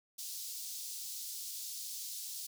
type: high-pass noise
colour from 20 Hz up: pink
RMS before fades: -43 dBFS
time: 0.18-2.47 s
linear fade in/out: 10 ms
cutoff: 4400 Hz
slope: 24 dB/octave
effects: none